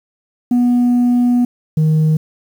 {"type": "tone pair in turn", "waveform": "sine", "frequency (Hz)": [244.1, 156.2], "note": ["B3", "D#3"], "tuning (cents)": [-20, 7], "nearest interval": "minor sixth", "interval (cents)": 773, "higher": "first", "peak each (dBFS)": -7, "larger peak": "neither", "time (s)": [[0.51, 1.45], [1.77, 2.17]], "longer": "first", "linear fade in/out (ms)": 5, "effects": ["tanh soft clip ceiling -9 dBFS", "7-bit"]}